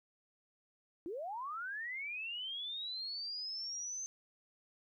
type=linear sweep; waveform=sine; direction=up; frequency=311.1 to 6272 Hz; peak=-39 dBFS; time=1.06-4.06 s; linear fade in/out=0 ms; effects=13-bit